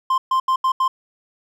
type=tone bursts at uneven times; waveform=triangle; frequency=1046.5 Hz; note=C6; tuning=in tune; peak=-13 dBFS; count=5; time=0.1-0.18 / 0.31-0.4 / 0.48-0.56 / 0.64-0.72 / 0.8-0.88 s; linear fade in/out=5 ms; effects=none